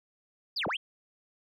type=linear two-way sweep; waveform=sine; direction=down then up; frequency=5220 to 98.7 to 3375 Hz; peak=-28 dBFS; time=0.56-0.77 s; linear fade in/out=10 ms; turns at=0.67 s; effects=tanh soft clip ceiling -25 dBFS